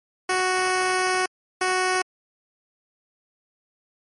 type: tone bursts at uneven times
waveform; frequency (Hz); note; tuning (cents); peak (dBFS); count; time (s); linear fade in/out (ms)
10% pulse; 370; F#4; 0; -12; 2; 0.29-1.26 / 1.61-2.02; 5
effects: MP3 48 kbps